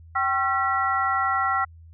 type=tone cluster; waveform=sine; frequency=776 / 1086 / 1355 / 1937 Hz; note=G5 / C#6 / E6 / B6; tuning=-18 / -36 / +47 / -34 cents; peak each=-26 / -29 / -23 / -29 dBFS; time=0.15-1.65 s; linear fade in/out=10 ms; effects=added 82 Hz sine -44 dBFS peak until 1.93 s